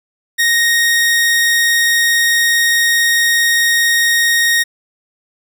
sawtooth tone, 1864.7 Hz, A#6, in tune, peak -7 dBFS, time 0.38-4.64 s, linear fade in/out 20 ms, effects 8-bit

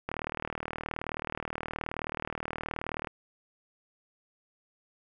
click train, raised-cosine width 0.5 ms, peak -18 dBFS, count 117, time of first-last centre 0.09-3.072 s, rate 38.9 Hz, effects none

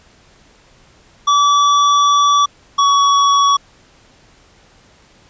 square tone pair in turn, 1151 / 1126.7 Hz, D6 / C#6, -35 / +28 cents, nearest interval unison, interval 37 cents, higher first, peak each -10 dBFS, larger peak neither, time 1.27-2.46 / 2.78-3.57 s, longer first, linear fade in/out 10 ms, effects pink hiss -49 dBFS RMS until 5.29 s + resampled to 16000 Hz

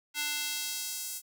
square tone with high-pass filter sweep, 295.8 Hz, D4, 13 cents sharp, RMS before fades -35 dBFS, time 0.14-1.22 s, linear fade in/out 50 ms, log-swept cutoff 2200 to 8000 Hz, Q 0.89, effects none

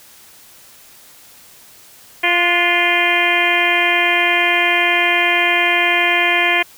harmonic tone with a mistuned harmonic, 348.4 Hz, F4, 4 cents flat, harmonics 1 / 2 / 3 / 4 / 5 / 6 / 7 / 8 / 9, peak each -24 / -21 / -24 / -29 / -20 / -17 / -18 / -27 / -24 dBFS, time 2.23-6.63 s, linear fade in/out 10 ms, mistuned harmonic 4, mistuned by +62 cents, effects white hiss -44 dBFS RMS until 6.77 s

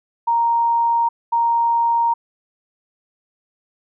sine tone pair in turn, 932.3 / 932.3 Hz, A#5 / A#5, 0 / 0 cents, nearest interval unison, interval 0 cents, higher neither, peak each -14 dBFS, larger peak neither, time 0.27-1.09 / 1.32-2.14 s, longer neither, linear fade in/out 10 ms, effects none

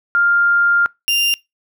sine / 35% pulse tone pair in turn, 1400 / 2792 Hz, F6 / F7, +4 / -1 cents, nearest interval octave, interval 1195 cents, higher second, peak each -11 / -12 dBFS, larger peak first, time 0.15-0.86 / 1.08-1.34 s, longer first, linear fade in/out 0 ms, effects noise-tail reverb RT60 0.2 s tail -24 dB re dry

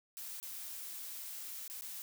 blue noise with dropouts, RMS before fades -45 dBFS, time 0.17-2.02 s, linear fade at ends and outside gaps 0 ms, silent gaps 0.4-0.428 / 1.678-1.699 / 1.81-1.82 s, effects none

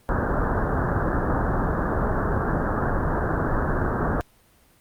pink low-pass noise, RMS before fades -23 dBFS, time 0.09-4.21 s, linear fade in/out 0 ms, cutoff 1700 Hz, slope 96 dB/octave, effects pink hiss -58 dBFS RMS until 4.8 s + Opus 32 kbps

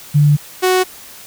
sine / sawtooth tone pair in turn, 146.8 / 369.9 Hz, D3 / F#4, 0 / 0 cents, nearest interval octave + major third, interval 1600 cents, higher second, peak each -7 dBFS, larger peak neither, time 0.14-0.37 / 0.62-0.84 s, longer first, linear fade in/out 20 ms, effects white hiss -37 dBFS RMS until 1.26 s

